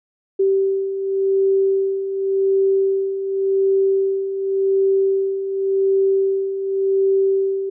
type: beating tone pair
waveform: sine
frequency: 387.6 / 388.49 Hz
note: G4 / G4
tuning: -20 / -16 cents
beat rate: 0.89 Hz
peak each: -23 / -16 dBFS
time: 0.39-7.7 s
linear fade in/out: 10 ms
effects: none